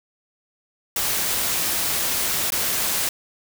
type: noise with dropouts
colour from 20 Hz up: white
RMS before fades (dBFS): -23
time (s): 0.96-3.09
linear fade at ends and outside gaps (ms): 2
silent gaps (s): 2.504-2.521
effects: none